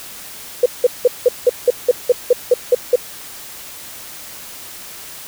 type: tone bursts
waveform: sine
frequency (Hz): 493.9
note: B4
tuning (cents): 0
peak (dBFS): -6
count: 12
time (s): 0.63-2.958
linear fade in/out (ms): 5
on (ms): 29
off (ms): 180
effects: white hiss -34 dBFS RMS until 5.27 s